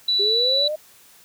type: tone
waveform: sine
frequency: 3951 Hz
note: B7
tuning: in tune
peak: -17 dBFS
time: 0.08-0.68 s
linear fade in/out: 5 ms
type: linear sweep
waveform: sine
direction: up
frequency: 392 to 625 Hz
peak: -23 dBFS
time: 0.19-0.76 s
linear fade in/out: 10 ms
effects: white hiss -51 dBFS RMS until 1.24 s + high-pass 60 Hz 12 dB/octave